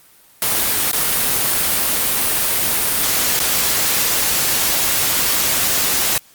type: noise with dropouts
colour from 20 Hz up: white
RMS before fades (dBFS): -17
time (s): 0.42-6.18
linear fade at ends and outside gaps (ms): 2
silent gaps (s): 0.916-0.93 / 3.392-3.4
effects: white hiss -49 dBFS RMS until 6.34 s + Opus 32 kbps